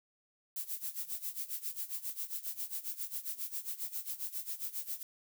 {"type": "noise with tremolo", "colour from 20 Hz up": "violet", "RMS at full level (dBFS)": -37, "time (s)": [0.56, 5.03], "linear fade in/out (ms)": 2, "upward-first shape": "sine", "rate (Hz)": 7.4, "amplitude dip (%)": 85, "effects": []}